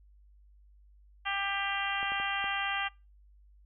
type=harmonic tone; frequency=396.2 Hz; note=G4; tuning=18 cents sharp; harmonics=2 / 3 / 4 / 5 / 6 / 7 / 8; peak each=-36 / -37 / -37 / -37 / -41 / -37 / -39 dBFS; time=1.25-2.89 s; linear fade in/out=20 ms
type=clicks; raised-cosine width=1 ms; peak=-30 dBFS; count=4; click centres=2.029 / 2.12 / 2.2 / 2.442 s
effects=noise-tail reverb RT60 0.3 s tail -26 dB re dry + added 50 Hz sine -56 dBFS peak until 3.65 s